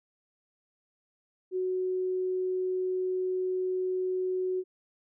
sine tone, 370 Hz, F#4, in tune, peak -27 dBFS, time 1.51-4.64 s, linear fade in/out 50 ms, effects none

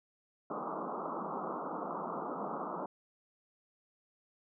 white band-pass noise, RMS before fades -39 dBFS, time 0.5-2.86 s, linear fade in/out 5 ms, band 160 to 1300 Hz, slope 96 dB/octave, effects none

